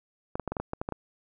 clicks, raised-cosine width 1 ms, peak -17 dBFS, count 10, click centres 0.355 / 0.397 / 0.477 / 0.52 / 0.568 / 0.6 / 0.734 / 0.815 / 0.889 / 0.923 s, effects none

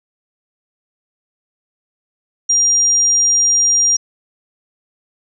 sine tone, 5700 Hz, F8, 34 cents sharp, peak -10 dBFS, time 2.49-3.97 s, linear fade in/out 10 ms, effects none

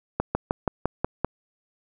slowing click train, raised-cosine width 1 ms, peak -8 dBFS, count 7, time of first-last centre 0.2-1.246 s, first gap 150 ms, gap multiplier 1.06, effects none

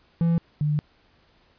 triangle / sine tone pair in turn, 167.8 / 149.29 Hz, E3 / D3, +31 / +29 cents, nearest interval major second, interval 202 cents, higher first, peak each -16 / -20 dBFS, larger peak first, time 0.21-0.38 / 0.61-0.79 s, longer second, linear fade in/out 0 ms, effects pink hiss -61 dBFS RMS until 1.58 s + resampled to 11025 Hz

